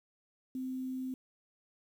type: tone with quantisation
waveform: sine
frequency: 258.9 Hz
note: C4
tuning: 18 cents flat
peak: -35 dBFS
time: 0.55-1.14 s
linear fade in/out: 2 ms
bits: 10
effects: none